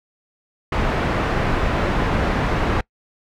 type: low-pass noise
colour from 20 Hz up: pink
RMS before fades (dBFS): -20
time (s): 0.72-2.81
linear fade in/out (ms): 5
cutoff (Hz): 1900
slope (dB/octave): 12
effects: noise-tail reverb RT60 0.1 s tail -25 dB re dry